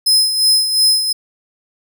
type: tone with tremolo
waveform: sawtooth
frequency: 5100 Hz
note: D#8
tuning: 42 cents sharp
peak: -6 dBFS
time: 0.06-1.13 s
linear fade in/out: 10 ms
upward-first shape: sine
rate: 2.8 Hz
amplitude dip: 60%
effects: none